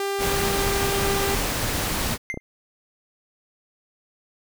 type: tone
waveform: sawtooth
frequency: 396.6 Hz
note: G4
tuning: 20 cents sharp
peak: -20 dBFS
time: 0-1.35 s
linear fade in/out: 2 ms
type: noise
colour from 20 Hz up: pink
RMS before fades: -25 dBFS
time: 0.18-2.18 s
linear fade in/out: 50 ms
type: tone with exponential decay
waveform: triangle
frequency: 2093 Hz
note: C7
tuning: in tune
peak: -20 dBFS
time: 2.3-2.4 s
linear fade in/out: 0 ms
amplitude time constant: 21 ms
type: clicks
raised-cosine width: 2 ms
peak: -19 / -17 dBFS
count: 2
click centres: 2.342 / 2.374 s
effects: none